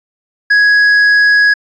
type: tone with hard clipping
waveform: triangle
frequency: 1667 Hz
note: G#6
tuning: 6 cents sharp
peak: -7 dBFS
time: 0.5-1.54 s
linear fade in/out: 10 ms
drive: 8 dB
effects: resampled to 24000 Hz